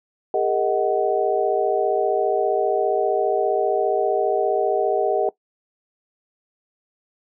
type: tone cluster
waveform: sine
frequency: 403.1 / 458.1 / 628 / 745 Hz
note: G4 / A#4 / D#5 / F#5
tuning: +48 / -30 / +16 / +12 cents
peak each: -23 dBFS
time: 0.34-5.29 s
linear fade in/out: 2 ms
effects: noise-tail reverb RT60 0.1 s tail -19 dB re dry